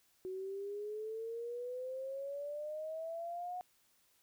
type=exponential sweep; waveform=sine; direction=up; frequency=370 to 731 Hz; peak=-39 dBFS; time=0.25-3.61 s; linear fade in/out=0 ms; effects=white hiss -72 dBFS RMS until 4.22 s